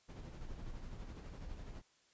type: noise with tremolo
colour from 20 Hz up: brown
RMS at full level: -45 dBFS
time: 0.08-1.82 s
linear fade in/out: 20 ms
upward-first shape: sine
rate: 12 Hz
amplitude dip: 45%
effects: white hiss -71 dBFS RMS until 2.13 s + resampled to 16000 Hz